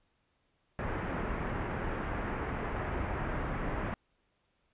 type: low-pass noise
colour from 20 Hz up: pink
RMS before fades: -35 dBFS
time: 0.79-3.94 s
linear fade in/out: 0 ms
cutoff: 2000 Hz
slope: 24 dB/octave
effects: pink hiss -75 dBFS RMS until 4.73 s + resampled to 8000 Hz